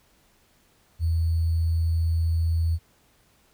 sine tone with sample-and-hold, 82.41 Hz, E2, in tune, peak -20 dBFS, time 0.99-2.79 s, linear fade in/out 50 ms, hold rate 4410 Hz, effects pink hiss -62 dBFS RMS until 3.53 s

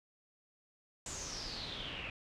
pink noise with low-pass filter sweep, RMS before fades -43 dBFS, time 1.06-2.1 s, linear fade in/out 2 ms, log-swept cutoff 7500 to 2500 Hz, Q 6.9, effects none

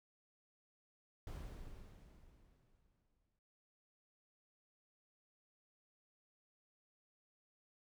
brown noise with exponential decay, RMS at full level -45 dBFS, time 1.27-3.39 s, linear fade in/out 1 ms, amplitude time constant 460 ms, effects none

